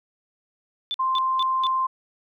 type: tone bursts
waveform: sine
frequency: 3520 Hz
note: A7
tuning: in tune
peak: -24 dBFS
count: 4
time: 0.91-1.668 s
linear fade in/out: 0 ms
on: 32 ms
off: 210 ms
type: tone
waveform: sine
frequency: 1046.5 Hz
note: C6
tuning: in tune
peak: -20 dBFS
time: 0.99-1.87 s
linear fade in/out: 10 ms
effects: none